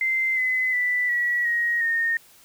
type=tone with pitch steps; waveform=sine; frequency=2078 / 2028 / 1979.6 / 1932.1 / 1885.8 / 1840.6 Hz; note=C7 / B6 / B6 / B6 / A#6 / A#6; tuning=-12 / +45 / +4 / -38 / +20 / -22 cents; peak=-20 dBFS; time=0.01-2.17 s; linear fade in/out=2 ms; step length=360 ms; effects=white hiss -53 dBFS RMS until 2.44 s